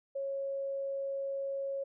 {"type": "tone", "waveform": "sine", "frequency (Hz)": 549, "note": "C#5", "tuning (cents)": -17, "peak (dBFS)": -33, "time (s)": [0.15, 1.84], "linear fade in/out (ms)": 10, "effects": []}